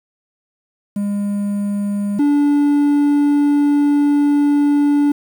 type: tone pair in turn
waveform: triangle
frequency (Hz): 203.2 / 289.3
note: G#3 / D4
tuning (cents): -38 / -26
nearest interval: tritone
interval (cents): 612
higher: second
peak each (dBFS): -15 / -9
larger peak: second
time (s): 0.96-2.19 / 2.19-5.12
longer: second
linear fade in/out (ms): 5
effects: 7-bit